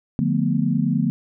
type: chord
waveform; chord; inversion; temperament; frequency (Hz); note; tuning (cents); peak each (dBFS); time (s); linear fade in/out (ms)
sine; B half-diminished seventh; first; just; 148.16 / 177.8 / 222.2 / 246.9; D3 / F3 / A3 / B3; +16 / +31 / +17 / 0; -23; 0.19-1.1; 0
effects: none